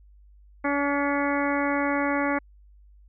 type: harmonic tone with a mistuned harmonic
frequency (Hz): 284.6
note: C#4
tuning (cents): +46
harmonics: 1 / 2 / 3 / 4 / 5 / 6 / 7 / 8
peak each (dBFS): -26 / -29 / -31 / -32 / -33 / -34 / -34 / -35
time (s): 0.64-2.39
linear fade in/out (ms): 10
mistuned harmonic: 8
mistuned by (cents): -52
effects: added 50 Hz sine -50 dBFS peak until 3.08 s